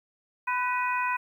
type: harmonic tone with a mistuned harmonic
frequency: 498.4 Hz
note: B4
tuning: 16 cents sharp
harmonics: 2 / 3 / 4 / 5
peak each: -27 / -32 / -36 / -32 dBFS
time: 0.47-1.17 s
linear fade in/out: 10 ms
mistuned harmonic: 4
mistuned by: -46 cents
effects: 10-bit